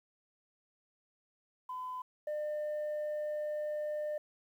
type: tone pair in turn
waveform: sine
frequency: 1012 / 601.7 Hz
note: B5 / D5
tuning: +42 / +42 cents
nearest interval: major sixth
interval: 900 cents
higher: first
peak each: -37 / -31 dBFS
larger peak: second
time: 1.69-2.02 / 2.27-4.18 s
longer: second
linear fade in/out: 5 ms
effects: tanh soft clip ceiling -33 dBFS + 11-bit